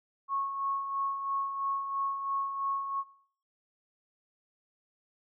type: tone with tremolo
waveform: sine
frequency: 1099 Hz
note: C#6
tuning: 15 cents flat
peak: -28 dBFS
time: 0.28-3.04 s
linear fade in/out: 50 ms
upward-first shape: sine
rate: 3 Hz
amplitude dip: 50%
effects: noise-tail reverb RT60 0.6 s tail -20 dB re dry